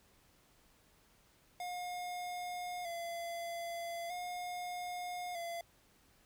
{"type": "tone with vibrato", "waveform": "square", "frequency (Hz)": 698.5, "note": "F5", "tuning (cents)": 0, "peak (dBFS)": -40, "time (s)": [1.6, 5.61], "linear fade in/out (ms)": 2, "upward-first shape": "square", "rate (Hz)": 0.4, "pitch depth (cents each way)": 42, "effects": ["pink hiss -68 dBFS RMS until 6.25 s"]}